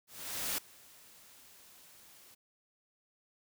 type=noise with ADSR envelope; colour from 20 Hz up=white; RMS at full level=-34 dBFS; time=0.07-2.35 s; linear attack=510 ms; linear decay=5 ms; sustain=-24 dB; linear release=10 ms; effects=none